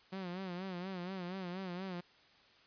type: tone with vibrato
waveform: sawtooth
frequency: 183.6 Hz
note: F#3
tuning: 13 cents flat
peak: -36 dBFS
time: 0.12-2.01 s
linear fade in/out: 10 ms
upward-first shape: sine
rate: 4.2 Hz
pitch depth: 92 cents each way
effects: white hiss -64 dBFS RMS until 2.66 s + resampled to 11025 Hz